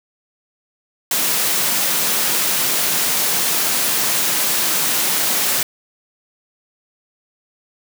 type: high-pass noise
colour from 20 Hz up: white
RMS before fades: -18 dBFS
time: 1.11-5.63 s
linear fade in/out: 2 ms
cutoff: 130 Hz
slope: 96 dB/octave
effects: none